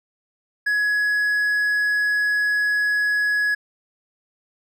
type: tone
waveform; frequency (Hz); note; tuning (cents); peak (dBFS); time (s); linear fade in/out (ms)
triangle; 1680; G#6; +19; -16; 0.66-3.55; 10
effects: none